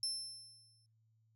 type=tone with exponential decay; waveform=35% pulse; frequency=5320 Hz; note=E8; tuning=15 cents sharp; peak=-31 dBFS; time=0.03-0.86 s; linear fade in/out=1 ms; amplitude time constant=180 ms; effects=noise-tail reverb RT60 0.4 s tail -26 dB re dry + added 111 Hz sine -70 dBFS peak until 1.35 s